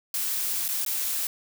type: noise with dropouts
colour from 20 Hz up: blue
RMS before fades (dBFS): -28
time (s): 0.14-1.27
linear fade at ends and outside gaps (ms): 2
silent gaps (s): 0.681-0.687 / 0.849-0.862
effects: none